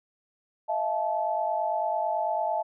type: tone cluster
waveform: sine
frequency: 637 / 686 / 868 Hz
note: D#5 / F5 / A5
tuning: +41 / -31 / -24 cents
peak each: -30 / -30 / -28 dBFS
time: 0.68-2.63 s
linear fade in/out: 20 ms
effects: none